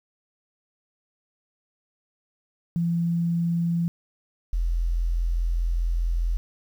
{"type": "tone pair in turn", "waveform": "sine", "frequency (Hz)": [169.7, 42.42], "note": ["F3", "F1"], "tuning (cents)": [-49, -50], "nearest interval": "2 octaves", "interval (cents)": 2401, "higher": "first", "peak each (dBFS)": -21, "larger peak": "neither", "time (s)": [[2.76, 3.88], [4.53, 6.37]], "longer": "second", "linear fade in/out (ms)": 0, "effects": ["9-bit"]}